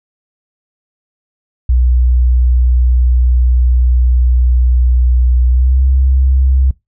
sine tone with pitch glide, 61.74 to 65.79 Hz, B1 to C2, 0 to +10 cents, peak -6 dBFS, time 1.69-6.71 s, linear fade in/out 5 ms, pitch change +110 cents, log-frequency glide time 5.48-5.82 s, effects noise-tail reverb RT60 0.2 s tail -23 dB re dry + tanh soft clip ceiling -2 dBFS

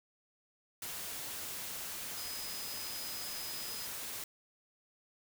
sine tone in noise, 5030 Hz, D#8, 18 cents sharp, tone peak -45 dBFS, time 2.17-3.86 s, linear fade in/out 2 ms, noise white, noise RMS -42 dBFS, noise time 0.82-4.24 s, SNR -6 dB, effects none

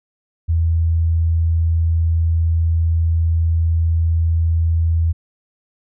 sine tone, 82.41 Hz, E2, in tune, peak -13 dBFS, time 0.48-5.13 s, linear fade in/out 20 ms, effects none

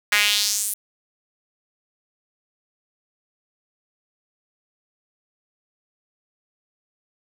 sawtooth tone with high-pass filter sweep, 207.1 Hz, G#3, 5 cents flat, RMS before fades -21 dBFS, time 0.12-0.74 s, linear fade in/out 5 ms, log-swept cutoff 1800 to 11000 Hz, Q 2.4, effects none

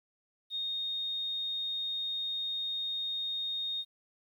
sine tone, 3700 Hz, A#7, 14 cents flat, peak -32 dBFS, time 0.5-3.85 s, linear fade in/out 50 ms, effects 11-bit

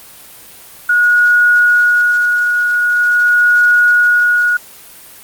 sine tone with tremolo, 1450 Hz, F#6, 35 cents flat, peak -6 dBFS, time 0.89-4.57 s, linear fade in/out 5 ms, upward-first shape sine, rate 0.44 Hz, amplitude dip 40%, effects white hiss -37 dBFS RMS until 5.23 s + Opus 32 kbps

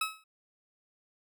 20% pulse tone with exponential decay, 1289 Hz, E6, 39 cents flat, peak -21 dBFS, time 0.01-0.24 s, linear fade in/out 5 ms, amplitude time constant 49 ms, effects none

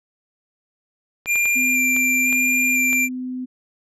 clicks, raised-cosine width 0.3 ms, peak -16 dBFS, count 6, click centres 1.259 / 1.357 / 1.456 / 1.965 / 2.327 / 2.93 s
square tone with vibrato, 2380 Hz, D7, 22 cents sharp, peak -17 dBFS, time 1.26-3.09 s, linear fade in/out 50 ms, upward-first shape square, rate 1 Hz, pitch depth 10 cents each way
sine tone, 253.9 Hz, B3, 48 cents sharp, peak -25 dBFS, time 1.55-3.46 s, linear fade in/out 20 ms
effects resampled to 32000 Hz

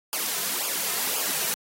white noise with flanger, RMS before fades -27 dBFS, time 0.13-1.54 s, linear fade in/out 0 ms, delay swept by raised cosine 0.51 to 3.61 ms, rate 1.9 Hz, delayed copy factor -0.75, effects high-pass 200 Hz 12 dB/octave + AAC 48 kbps

